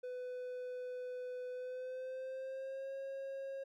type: tone with pitch glide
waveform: triangle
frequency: 500 to 542.1 Hz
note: B4 to C#5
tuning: +21 to -39 cents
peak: -39 dBFS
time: 0.03-3.64 s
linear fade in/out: 10 ms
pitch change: +140 cents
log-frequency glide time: 1.5-2.94 s
effects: none